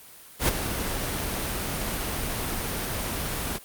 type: noise with ADSR envelope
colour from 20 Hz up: pink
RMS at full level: -19 dBFS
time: 0.39-3.59 s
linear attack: 95 ms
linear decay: 10 ms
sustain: -10 dB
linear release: 32 ms
effects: white hiss -48 dBFS RMS until 3.64 s + Opus 32 kbps